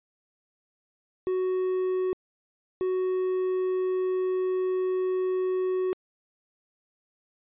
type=tone bursts at uneven times; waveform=triangle; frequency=370.9 Hz; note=F#4; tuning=4 cents sharp; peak=-22 dBFS; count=2; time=1.27-2.13 / 2.81-5.93 s; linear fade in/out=0 ms; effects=resampled to 8000 Hz